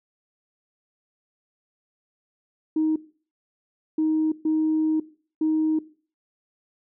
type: tone bursts at uneven times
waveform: sine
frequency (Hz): 313.5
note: D#4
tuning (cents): +13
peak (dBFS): -18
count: 4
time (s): 2.76-2.96 / 3.98-4.32 / 4.45-5 / 5.41-5.79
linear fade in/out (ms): 5
effects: noise-tail reverb RT60 0.4 s tail -18 dB re dry + tanh soft clip ceiling -15 dBFS